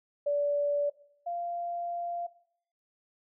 sine tone pair in turn, 578 / 693.1 Hz, D5 / F5, -28 / -13 cents, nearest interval minor third, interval 315 cents, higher second, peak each -25 / -31 dBFS, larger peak first, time 0.26-0.9 / 1.26-2.27 s, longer second, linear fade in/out 10 ms, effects noise-tail reverb RT60 0.7 s tail -19 dB re dry

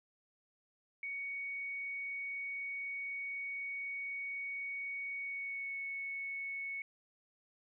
sine tone with pitch glide, 2234 to 2212 Hz, C#7 to C#7, +13 to -4 cents, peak -38 dBFS, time 1.03-6.82 s, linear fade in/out 2 ms, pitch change -17 cents, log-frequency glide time 5.18-5.76 s, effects none

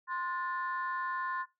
sine chord, F# diminished, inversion second, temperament equal with one note detuned, 1046.5 / 1447.8 / 1760 Hz, C6 / F#6 / A6, 0 / -38 / 0 cents, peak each -34 / -40 / -39 dBFS, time 0.07-1.46 s, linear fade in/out 50 ms, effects noise-tail reverb RT60 0.2 s tail -18 dB re dry + tanh soft clip ceiling -24 dBFS

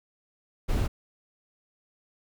brown noise, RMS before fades -25 dBFS, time 0.68-0.88 s, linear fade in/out 20 ms, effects none

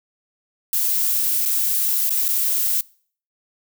violet noise with dropouts, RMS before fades -20 dBFS, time 0.73-2.81 s, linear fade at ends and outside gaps 2 ms, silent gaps 1.454-1.458 / 2.095-2.104 / 2.282-2.287 s, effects noise-tail reverb RT60 0.5 s tail -24 dB re dry

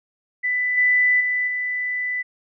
sine tone with level steps, 1991 Hz, B6, 14 cents sharp, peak -19 / -14 / -19 / -22 dBFS, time 0.43-2.23 s, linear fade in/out 20 ms, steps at 0.77 / 1.2 / 1.47 s, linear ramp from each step 10 ms, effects none

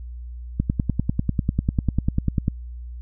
click train, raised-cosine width 5 ms, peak -7 dBFS, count 20, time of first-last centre 0.6-2.481 s, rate 10.1 Hz, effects added 60 Hz sine -32 dBFS peak until 3.01 s

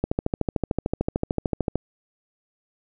click train, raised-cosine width 2 ms, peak -9 dBFS, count 24, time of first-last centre 0.04-1.756 s, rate 13.4 Hz, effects none

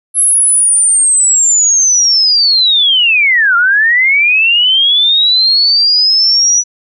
sine linear two-way sweep, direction down then up, 11050 to 1369 to 5920 Hz, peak -6 dBFS, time 0.14-6.64 s, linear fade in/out 50 ms, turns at 3.56 s, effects none

